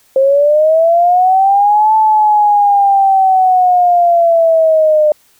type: linear two-way sweep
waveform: sine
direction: up then down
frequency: 528 to 876 to 601 Hz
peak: -6 dBFS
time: 0.16-5.12 s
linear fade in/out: 2 ms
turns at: 1.95 s
effects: white hiss -51 dBFS RMS until 5.39 s